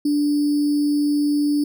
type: tone with sample-and-hold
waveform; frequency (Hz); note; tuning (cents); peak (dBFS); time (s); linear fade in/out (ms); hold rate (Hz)
sine; 292.5; D4; -7; -16; 0.05-1.64; 5; 4900
effects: none